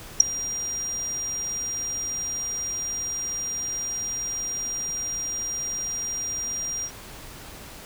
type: tone with ADSR envelope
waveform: sine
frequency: 5700 Hz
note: F8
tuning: 34 cents sharp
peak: -3 dBFS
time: 0.2-6.91 s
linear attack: 6 ms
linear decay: 4 ms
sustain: -24 dB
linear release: 67 ms
effects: pink hiss -42 dBFS RMS until 7.85 s